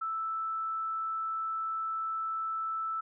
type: tone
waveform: sine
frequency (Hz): 1318.5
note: E6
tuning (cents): 0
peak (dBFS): -31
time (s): 0.01-3.01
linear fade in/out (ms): 10
effects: none